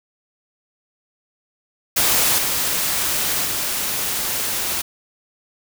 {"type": "noise with level steps", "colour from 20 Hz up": "white", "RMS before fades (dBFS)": [-17, -21, -23], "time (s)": [1.96, 4.82], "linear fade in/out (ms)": 10, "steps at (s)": [2.38, 3.45], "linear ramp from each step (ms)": 2, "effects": []}